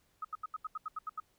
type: tone bursts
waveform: sine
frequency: 1266 Hz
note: D#6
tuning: 30 cents sharp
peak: -35 dBFS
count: 10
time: 0.22-1.201 s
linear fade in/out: 5 ms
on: 27 ms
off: 79 ms
effects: pink hiss -72 dBFS RMS until 1.38 s